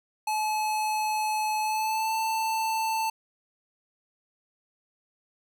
square tone with pitch glide, 859 to 887.2 Hz, A5 to A5, -42 to +14 cents, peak -26 dBFS, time 0.27-3.1 s, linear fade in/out 5 ms, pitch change +56 cents, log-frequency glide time 1.61-2.15 s, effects none

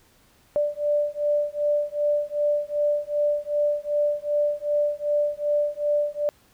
sine beating tone pair, 587.3 / 589.9 Hz, D5 / D5, 0 / +8 cents, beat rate 2.6 Hz, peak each -24 dBFS, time 0.56-6.29 s, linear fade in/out 0 ms, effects pink hiss -59 dBFS RMS until 6.53 s

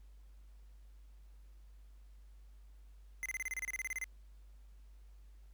square tone bursts, 2060 Hz, C7, 28 cents flat, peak -37 dBFS, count 15, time 3.23-4.041 s, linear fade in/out 0 ms, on 27 ms, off 29 ms, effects added 50 Hz sine -54 dBFS peak until 5.53 s + pink hiss -75 dBFS RMS until 5.53 s

